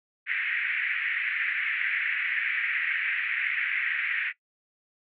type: band-pass noise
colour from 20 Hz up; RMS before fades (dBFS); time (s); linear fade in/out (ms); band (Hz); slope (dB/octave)
pink; -29; 0.26-4.33; 50; 1700 to 2400; 48
effects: noise-tail reverb RT60 0.1 s tail -17 dB re dry